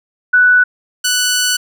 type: tone pair in turn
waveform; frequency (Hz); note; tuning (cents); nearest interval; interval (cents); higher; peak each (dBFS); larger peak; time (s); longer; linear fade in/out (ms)
sine / 10% pulse; 1484 / 1484; F#6 / F#6; +5 / +5; unison; 0; neither; -6 / -4; second; 0.33-0.64 / 1.04-1.57; second; 10
effects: none